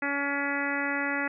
harmonic tone, 282.5 Hz, C#4, 33 cents sharp, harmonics 1 / 2 / 3 / 4 / 5 / 6 / 7 / 8 / 9, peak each -33 / -37 / -37 / -40 / -34 / -34 / -32 / -42 / -41 dBFS, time 0.02-1.28 s, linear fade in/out 5 ms, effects none

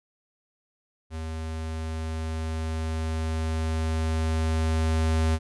square tone with level ramp, 80 Hz, D#2, 49 cents sharp, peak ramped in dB -32 to -21 dBFS, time 1.1-5.39 s, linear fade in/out 50 ms, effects resampled to 24000 Hz

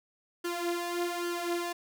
sawtooth tone with flanger, 347.4 Hz, F4, 9 cents flat, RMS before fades -33 dBFS, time 0.44-1.73 s, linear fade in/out 10 ms, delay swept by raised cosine 0.64 to 4.04 ms, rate 1.2 Hz, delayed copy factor +0.7, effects none

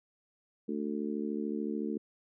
harmonic tone, 73.7 Hz, D2, 7 cents sharp, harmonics 3 / 4 / 5 / 6, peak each -35 / -37 / -39 / -41 dBFS, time 0.68-1.98 s, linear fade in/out 10 ms, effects none

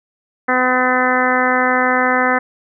harmonic tone, 253.5 Hz, B3, 45 cents sharp, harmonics 1 / 2 / 3 / 4 / 5 / 6 / 7 / 8, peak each -21 / -20 / -20 / -22 / -20 / -21 / -20 / -23 dBFS, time 0.48-2.39 s, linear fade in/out 10 ms, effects none

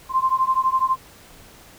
sine beating tone pair, 1042 / 1054 Hz, C6 / C6, -7 / +12 cents, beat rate 12 Hz, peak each -20 dBFS, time 0.09-0.97 s, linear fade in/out 50 ms, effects pink hiss -47 dBFS RMS until 1.78 s

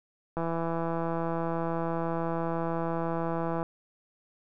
click train, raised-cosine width 1 ms, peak -18 dBFS, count 542, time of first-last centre 0.37-3.629 s, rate 166 Hz, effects none

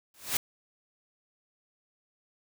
white noise with exponential growth, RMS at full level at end -24 dBFS, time 0.14-0.37 s, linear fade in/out 2 ms, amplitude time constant 50 ms, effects none

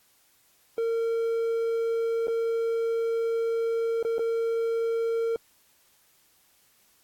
triangle tone with dropouts, 458.1 Hz, A#4, 30 cents flat, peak -22 dBFS, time 0.78-5.36 s, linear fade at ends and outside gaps 1 ms, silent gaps 2.271-2.281 / 4.028-4.049 / 4.183-4.193 s, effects white hiss -63 dBFS RMS until 7.03 s + AAC 64 kbps

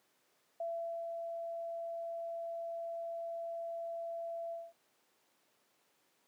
sine tone with ADSR envelope, 672 Hz, E5, 33 cents sharp, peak -35 dBFS, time 0.6-4.73 s, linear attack 4 ms, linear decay 440 ms, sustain -3 dB, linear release 210 ms, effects pink hiss -73 dBFS RMS until 6.27 s + high-pass 300 Hz 12 dB/octave

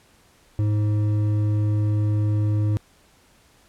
triangle tone with hard clipping, 105.2 Hz, G#2, 23 cents sharp, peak -20 dBFS, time 0.59-2.77 s, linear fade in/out 0 ms, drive 11 dB, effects pink hiss -57 dBFS RMS until 3.68 s + low-pass 12000 Hz 12 dB/octave

